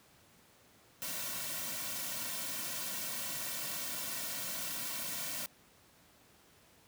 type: noise with comb filter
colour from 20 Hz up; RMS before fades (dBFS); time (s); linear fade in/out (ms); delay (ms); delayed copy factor
white; -39; 1.02-5.46; 0; 2.4; -0.8
effects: pink hiss -63 dBFS RMS until 6.87 s + high-pass 80 Hz 12 dB/octave